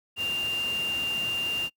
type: tone in noise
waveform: sine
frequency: 2792 Hz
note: F7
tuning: 1 cent flat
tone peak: -26 dBFS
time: 0.16-1.7 s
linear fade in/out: 50 ms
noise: pink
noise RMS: -39 dBFS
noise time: 0.16-1.7 s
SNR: +10 dB
effects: noise-tail reverb RT60 0.1 s tail -26 dB re dry + high-pass 100 Hz 12 dB/octave